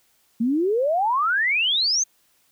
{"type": "exponential sweep", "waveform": "sine", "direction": "up", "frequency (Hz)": [220, 6520], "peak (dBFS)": -18, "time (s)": [0.4, 2.04], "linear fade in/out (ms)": 10, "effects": ["white hiss -63 dBFS RMS until 2.51 s"]}